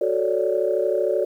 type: chord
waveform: sine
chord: D major seventh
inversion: first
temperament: equal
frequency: 370 / 440 / 554.4 / 587.3 Hz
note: F#4 / A4 / C#5 / D5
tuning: 0 / 0 / 0 / 0 cents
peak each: -24 dBFS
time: 0.01-1.25 s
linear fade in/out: 5 ms
effects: tanh soft clip ceiling -8 dBFS + 9-bit